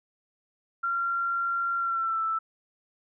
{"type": "tone with pitch glide", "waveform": "sine", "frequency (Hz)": [1377, 1322.4], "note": ["F6", "E6"], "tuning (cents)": [-25, 5], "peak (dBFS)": -25, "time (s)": [0.83, 2.39], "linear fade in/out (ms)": 10, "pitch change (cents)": -70, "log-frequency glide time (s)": [1.78, 2.23], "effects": []}